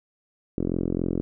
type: tone with low-pass filter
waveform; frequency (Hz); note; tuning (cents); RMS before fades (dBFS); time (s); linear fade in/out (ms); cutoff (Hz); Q
5% pulse; 43.65; F1; 0; -26; 0.58-1.21; 0; 330; 1.6
effects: none